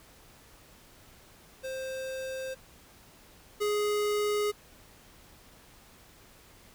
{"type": "tone pair in turn", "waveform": "square", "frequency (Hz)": [525, 416.7], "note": ["C5", "G#4"], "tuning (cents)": [6, 6], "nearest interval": "major third", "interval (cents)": 400, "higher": "first", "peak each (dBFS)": [-35, -27], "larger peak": "second", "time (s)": [[1.63, 2.55], [3.6, 4.52]], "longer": "neither", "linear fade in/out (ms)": 20, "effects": ["pink hiss -56 dBFS RMS until 6.74 s"]}